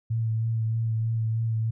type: tone with vibrato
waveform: sine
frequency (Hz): 112.6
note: A2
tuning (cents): +40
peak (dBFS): -23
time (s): 0.1-1.71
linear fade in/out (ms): 10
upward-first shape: sine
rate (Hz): 3.2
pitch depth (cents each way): 22
effects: none